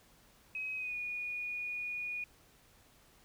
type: tone with pitch glide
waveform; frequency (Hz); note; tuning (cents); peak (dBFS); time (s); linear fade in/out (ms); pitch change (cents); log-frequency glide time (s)
sine; 2537 to 2453; D#7 to D#7; +33 to -25; -36; 0.55-2.24; 2; -58; 0.76-0.96
effects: pink hiss -64 dBFS RMS until 3.24 s

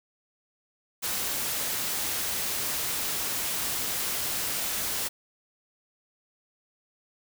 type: noise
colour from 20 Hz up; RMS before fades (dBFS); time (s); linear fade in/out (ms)
white; -30; 1.02-5.09; 20
effects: none

